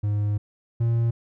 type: tone pair in turn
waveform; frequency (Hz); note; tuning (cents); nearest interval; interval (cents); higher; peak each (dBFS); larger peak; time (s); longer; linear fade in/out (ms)
triangle; 103.7 / 116.4; G#2 / A#2; -2 / -2; major second; 200; second; -19 / -17; second; 0.03-0.38 / 0.8-1.11; first; 10
effects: none